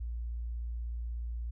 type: tone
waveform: sine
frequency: 58.27 Hz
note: A#1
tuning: in tune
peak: -34 dBFS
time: 0-1.51 s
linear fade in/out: 10 ms
effects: none